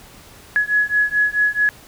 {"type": "beating tone pair", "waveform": "sine", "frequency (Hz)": [1685, 1689.6], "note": ["G#6", "G#6"], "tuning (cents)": [25, 29], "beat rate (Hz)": 4.6, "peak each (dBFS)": -18, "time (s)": [0.56, 1.69], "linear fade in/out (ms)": 0, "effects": ["pink hiss -44 dBFS RMS until 1.87 s"]}